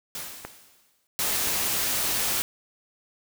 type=noise with exponential decay; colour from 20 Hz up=white; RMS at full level=-33 dBFS; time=0.15-1.07 s; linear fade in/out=1 ms; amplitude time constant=200 ms
type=clicks; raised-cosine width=0.5 ms; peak=-18 dBFS; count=3; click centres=0.45 / 1.279 / 1.472 s
type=noise; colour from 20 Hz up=white; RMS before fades=-26 dBFS; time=1.19-2.42 s; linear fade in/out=0 ms
effects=none